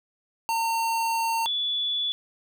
square / sine tone pair in turn, 911 / 3439 Hz, A#5 / A7, -40 / -40 cents, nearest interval octave + major seventh, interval 2300 cents, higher second, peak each -24 dBFS, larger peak neither, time 0.49-1.46 / 1.46-2.12 s, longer first, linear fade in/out 0 ms, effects none

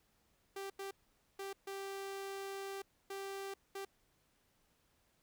sawtooth tone bursts at uneven times, 392 Hz, G4, in tune, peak -38 dBFS, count 6, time 0.56-0.7 / 0.79-0.91 / 1.39-1.53 / 1.67-2.82 / 3.1-3.54 / 3.75-3.85 s, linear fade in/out 5 ms, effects pink hiss -75 dBFS RMS until 5.22 s

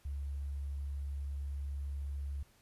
sine tone with sample-and-hold, 70.2 Hz, C#2, 22 cents sharp, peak -36 dBFS, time 0.05-2.43 s, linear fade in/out 5 ms, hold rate 11025 Hz, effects pink hiss -67 dBFS RMS until 2.61 s + resampled to 32000 Hz

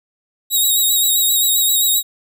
5% pulse tone with vibrato, 3801 Hz, A#7, 33 cents sharp, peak -6 dBFS, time 0.5-2.03 s, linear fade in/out 50 ms, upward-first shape triangle, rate 7.6 Hz, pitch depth 46 cents each way, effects none

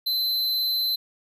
square tone with amplitude modulation, 4061 Hz, B7, 48 cents sharp, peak -21 dBFS, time 0.06-0.96 s, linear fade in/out 10 ms, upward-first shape sine, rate 267 Hz, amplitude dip 35%, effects none

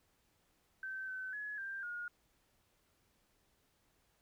sine tone with pitch steps, 1545 / 1524 / 1692 / 1583 / 1433 Hz, G6 / G6 / G#6 / G6 / F6, -26 / -49 / +32 / +17 / +44 cents, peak -40 dBFS, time 0.83-2.08 s, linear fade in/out 2 ms, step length 250 ms, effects pink hiss -75 dBFS RMS until 4.21 s

